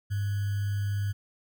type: tone with sample-and-hold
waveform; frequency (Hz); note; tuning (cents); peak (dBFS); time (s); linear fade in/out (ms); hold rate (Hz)
sine; 100.8; G2; +49; -26; 0.1-1.13; 20; 1575
effects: none